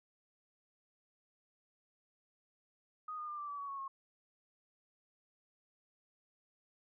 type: tone with pitch steps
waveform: sine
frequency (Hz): 1244.5 / 1220.3 / 1196.6 / 1173.3 / 1150.5 / 1128.1 / 1106.2 / 1084.7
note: D#6 / D#6 / D6 / D6 / D6 / C#6 / C#6 / C#6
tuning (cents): 0 / -34 / +32 / -2 / -36 / +30 / -4 / -38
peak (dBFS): -40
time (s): 3.08-3.88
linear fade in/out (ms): 5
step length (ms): 100
effects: none